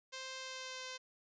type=tone with pitch glide; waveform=5% pulse; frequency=523.3 to 515.2 Hz; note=C5 to C5; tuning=0 to -27 cents; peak=-32 dBFS; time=0.12-0.98 s; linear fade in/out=20 ms; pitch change=-27 cents; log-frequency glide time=0.39-0.85 s; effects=resampled to 16000 Hz